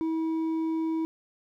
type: tone with hard clipping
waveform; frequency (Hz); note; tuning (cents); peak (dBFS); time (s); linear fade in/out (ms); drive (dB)
sine; 322.7; E4; -37; -27; 0.01-1.05; 0; 4
effects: none